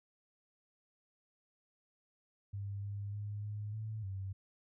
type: tone with pitch steps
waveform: sine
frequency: 100 / 101.2 / 103.4 / 104.6 / 109.1 / 96.5 Hz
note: G2 / G#2 / G#2 / G#2 / A2 / G2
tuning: +35 / -44 / -7 / +13 / -14 / -27 cents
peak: -38 dBFS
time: 2.53-4.33 s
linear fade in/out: 10 ms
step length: 300 ms
effects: none